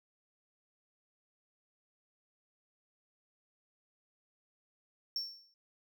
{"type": "tone with exponential decay", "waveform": "triangle", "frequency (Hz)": 5450, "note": "F8", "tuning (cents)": -43, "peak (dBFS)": -30, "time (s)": [5.16, 5.54], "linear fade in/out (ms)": 1, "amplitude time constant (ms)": 82, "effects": []}